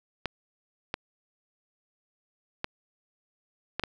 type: clicks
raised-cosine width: 0.3 ms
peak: -13 dBFS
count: 5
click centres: 0.257 / 0.941 / 2.644 / 3.796 / 3.837 s
effects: none

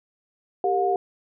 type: tone cluster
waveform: sine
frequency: 392.7 / 458.5 / 719 Hz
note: G4 / A#4 / F#5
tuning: +3 / -29 / -50 cents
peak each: -23 / -30 / -22 dBFS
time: 0.64-0.96 s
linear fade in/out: 2 ms
effects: none

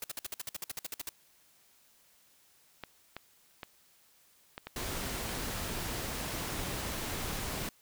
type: noise bursts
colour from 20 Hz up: white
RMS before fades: -38 dBFS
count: 15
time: 0.02-1.091 s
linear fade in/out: 2 ms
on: 21 ms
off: 54 ms
type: clicks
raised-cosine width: 0.3 ms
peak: -24 dBFS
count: 6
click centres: 2.837 / 3.166 / 3.632 / 4.579 / 4.67 / 5.292 s
type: noise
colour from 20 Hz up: pink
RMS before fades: -37 dBFS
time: 4.76-7.69 s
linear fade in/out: 2 ms
effects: white hiss -65 dBFS RMS until 7.81 s

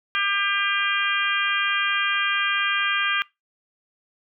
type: harmonic tone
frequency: 399.5 Hz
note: G4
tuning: 33 cents sharp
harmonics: 3 / 4 / 5 / 6 / 7 / 8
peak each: -27 / -25 / -31 / -27 / -30 / -28 dBFS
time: 0.15-3.22 s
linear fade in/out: 0 ms
effects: noise-tail reverb RT60 0.2 s tail -21 dB re dry

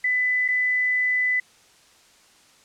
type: tone with dropouts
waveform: sine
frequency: 2000 Hz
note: B6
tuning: 21 cents sharp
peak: -19 dBFS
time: 0.04-1.4 s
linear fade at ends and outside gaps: 5 ms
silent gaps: 0.48-0.485 s
effects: white hiss -55 dBFS RMS until 2.64 s + low-pass 8000 Hz 12 dB/octave

